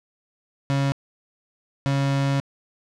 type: tone bursts at uneven times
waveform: 35% pulse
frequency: 138.3 Hz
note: C#3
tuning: 4 cents flat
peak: -18 dBFS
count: 2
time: 0.7-0.92 / 1.86-2.4 s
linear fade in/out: 0 ms
effects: low-pass 6000 Hz 12 dB/octave + 10-bit